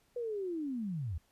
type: linear sweep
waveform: sine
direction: down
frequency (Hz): 493.9 to 70.5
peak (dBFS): -34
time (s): 0.16-1.18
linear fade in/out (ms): 5
effects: pink hiss -71 dBFS RMS until 1.31 s + resampled to 32000 Hz